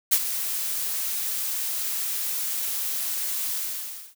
blue noise with ADSR envelope, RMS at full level -17 dBFS, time 0.11-4.15 s, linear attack 18 ms, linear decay 57 ms, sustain -11 dB, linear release 610 ms, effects none

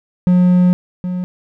triangle tone pair in turn, 180 / 180.81 Hz, F#3 / F#3, -47 / -40 cents, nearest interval unison, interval 7 cents, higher second, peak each -6 / -16 dBFS, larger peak first, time 0.27-0.73 / 1.04-1.24 s, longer first, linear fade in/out 0 ms, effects none

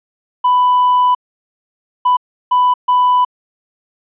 triangle tone bursts at uneven times, 994 Hz, B5, 11 cents sharp, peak -6 dBFS, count 4, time 0.44-1.15 / 2.05-2.17 / 2.51-2.74 / 2.88-3.25 s, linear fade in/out 10 ms, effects tanh soft clip ceiling -3 dBFS + resampled to 8000 Hz

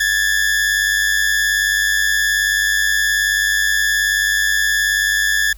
40% pulse tone pair together, 1661.2 / 1760 Hz, G#6 / A6, 0 / 0 cents, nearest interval minor second, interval 100 cents, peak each -17 / -16 dBFS, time 0-5.53 s, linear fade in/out 5 ms, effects added 50 Hz sine -35 dBFS peak until 5.57 s + white hiss -50 dBFS RMS until 5.57 s

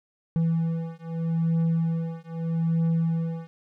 triangle beating tone pair, 164.5 / 165.3 Hz, E3 / E3, -3 / +5 cents, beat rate 0.8 Hz, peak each -24 dBFS, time 0.36-3.47 s, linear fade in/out 0 ms, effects none

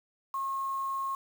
sine tone with quantisation, 1081 Hz, C#6, 44 cents flat, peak -30 dBFS, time 0.34-1.15 s, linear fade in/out 2 ms, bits 8, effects none

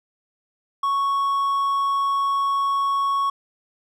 triangle tone, 1108.7 Hz, C#6, in tune, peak -17 dBFS, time 0.83-3.3 s, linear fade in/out 5 ms, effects none

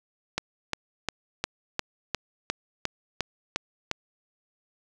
click train, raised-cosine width 0.2 ms, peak -9 dBFS, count 11, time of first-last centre 0.38-3.914 s, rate 2.83 Hz, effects none

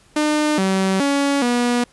sawtooth tone with pitch steps, 302 / 191.1 / 281.1 / 242.3 Hz, D4 / G3 / C#4 / B3, +48 / -44 / +24 / -33 cents, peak -12 dBFS, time 0.16-1.84 s, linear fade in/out 5 ms, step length 420 ms, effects pink hiss -53 dBFS RMS until 1.92 s + resampled to 24000 Hz

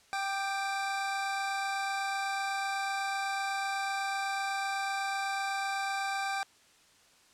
25% pulse tone pair together, 784 / 1190 Hz, G5 / D6, 0 / +22 cents, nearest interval perfect fifth, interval 722 cents, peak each -28 / -35 dBFS, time 0.13-6.43 s, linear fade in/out 0 ms, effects white hiss -62 dBFS RMS until 7.33 s + low-pass 8000 Hz 12 dB/octave

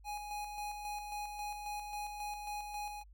square tone with tremolo, 830.6 Hz, G#5, in tune, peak -39 dBFS, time 0.04-3.04 s, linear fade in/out 50 ms, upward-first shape square, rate 3.7 Hz, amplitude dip 40%, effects added 50 Hz sine -55 dBFS peak until 3.13 s

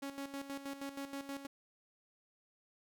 sawtooth tone with tremolo, 277.2 Hz, C#4, in tune, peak -36 dBFS, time 0.02-1.47 s, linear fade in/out 10 ms, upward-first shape square, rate 6.3 Hz, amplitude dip 65%, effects none

